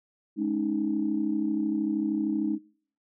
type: tone cluster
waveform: sine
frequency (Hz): 211 / 278.6 / 311.6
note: G#3 / C#4 / D#4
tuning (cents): +28 / +9 / +3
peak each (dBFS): -29 / -31 / -27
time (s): 0.36-2.59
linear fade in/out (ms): 50
effects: noise-tail reverb RT60 0.5 s tail -22 dB re dry + tanh soft clip ceiling -15 dBFS